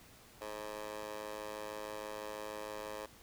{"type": "tone with high-pass filter", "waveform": "15% pulse", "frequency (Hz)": 106.2, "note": "G#2", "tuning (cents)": 39, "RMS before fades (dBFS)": -44, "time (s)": [0.41, 3.06], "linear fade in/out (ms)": 5, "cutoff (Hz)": 600, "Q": 3.5, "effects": ["pink hiss -59 dBFS RMS until 3.22 s"]}